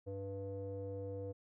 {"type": "tone with low-pass filter", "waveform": "square", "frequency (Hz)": 98, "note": "G2", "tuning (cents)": 0, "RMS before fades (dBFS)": -43, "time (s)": [0.06, 1.33], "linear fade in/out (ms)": 20, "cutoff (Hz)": 510, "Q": 6.4, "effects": []}